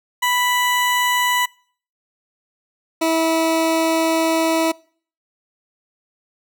20% pulse tone pair in turn, 987.8 / 325 Hz, B5 / E4, 0 / -24 cents, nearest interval octave + perfect fifth, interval 1924 cents, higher first, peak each -11 dBFS, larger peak neither, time 0.22-1.46 / 3.01-4.72 s, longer second, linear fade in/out 10 ms, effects noise-tail reverb RT60 0.5 s tail -25 dB re dry

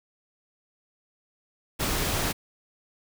pink noise, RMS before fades -27 dBFS, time 1.79-2.33 s, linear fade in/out 20 ms, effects none

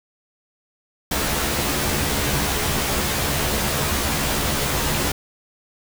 pink noise with comb filter, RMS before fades -22 dBFS, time 1.11-5.12 s, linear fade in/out 5 ms, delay 14 ms, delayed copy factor +0.9, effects none

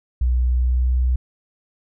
sine tone with pitch glide, 61.74 to 62.78 Hz, B1 to B1, 0 to +29 cents, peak -15 dBFS, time 0.21-1.16 s, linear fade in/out 5 ms, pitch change +29 cents, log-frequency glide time 0.46-0.97 s, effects none

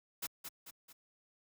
white noise with echo, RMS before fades -39 dBFS, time 0.22-0.27 s, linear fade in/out 10 ms, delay 220 ms, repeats 3, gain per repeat -6 dB, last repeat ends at 0.93 s, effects high-pass 80 Hz 12 dB/octave

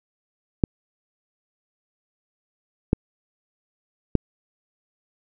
clicks, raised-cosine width 3 ms, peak -3 dBFS, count 3, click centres 0.638 / 2.931 / 4.153 s, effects none

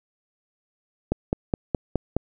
click train, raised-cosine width 2 ms, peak -8 dBFS, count 6, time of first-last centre 1.12-2.166 s, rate 4.78 Hz, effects none

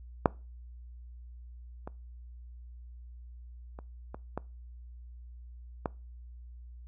clicks, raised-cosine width 1 ms, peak -6 / -25 / -30 / -26 / -19 / -16 dBFS, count 6, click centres 0.258 / 1.875 / 3.789 / 4.145 / 4.376 / 5.858 s, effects noise-tail reverb RT60 0.3 s tail -23 dB re dry + added 60 Hz sine -45 dBFS peak until 6.87 s

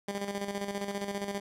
15% pulse tone with tremolo, 200.5 Hz, G3, 39 cents sharp, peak -25 dBFS, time 0.08-1.4 s, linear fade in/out 5 ms, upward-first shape square, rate 15 Hz, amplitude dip 55%, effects low-pass 12000 Hz 12 dB/octave

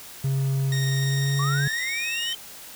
triangle tone with pitch glide, 135.3 to 140.4 Hz, C#3 to C#3, -42 to +22 cents, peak -19 dBFS, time 0.24-1.68 s, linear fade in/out 5 ms, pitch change +64 cents, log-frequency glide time 0.9-1.53 s
15% pulse tone with tremolo, 1860 Hz, A#6, 4 cents flat, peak -22 dBFS, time 0.72-2.33 s, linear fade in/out 2 ms, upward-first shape triangle, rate 20 Hz, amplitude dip 30%
sine linear sweep, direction up, 1091 to 3136 Hz, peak -27 dBFS, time 1.39-2.35 s, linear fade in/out 5 ms
effects white hiss -42 dBFS RMS until 2.75 s

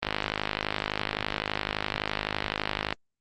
click train, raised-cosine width 0.3 ms, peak -10 dBFS, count 151, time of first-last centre 0.03-2.926 s, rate 51.8 Hz, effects Opus 24 kbps

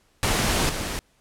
pink noise with level steps, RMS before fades -22 / -29 dBFS, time 0.23-0.99 s, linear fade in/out 0 ms, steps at 0.69 s, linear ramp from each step 5 ms, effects pink hiss -63 dBFS RMS until 1.2 s + low-pass 11000 Hz 12 dB/octave

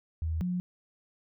sine tone pair in turn, 80.5 / 179.36 Hz, E2 / F3, -41 / +46 cents, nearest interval octave + major second, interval 1387 cents, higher second, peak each -28 dBFS, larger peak neither, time 0.22-0.41 / 0.41-0.6 s, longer neither, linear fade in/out 0 ms, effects none

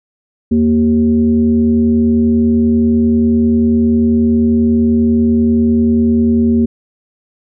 sine tone with frequency modulation, 233.1 Hz, A#3, in tune, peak -8 dBFS, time 0.51-6.66 s, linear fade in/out 10 ms, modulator 152 Hz, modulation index 0.58, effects none

